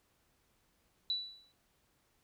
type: tone with exponential decay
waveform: sine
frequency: 3951 Hz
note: B7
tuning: in tune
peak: -29 dBFS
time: 1.1-1.52 s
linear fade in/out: 1 ms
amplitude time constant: 90 ms
effects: pink hiss -74 dBFS RMS until 2.23 s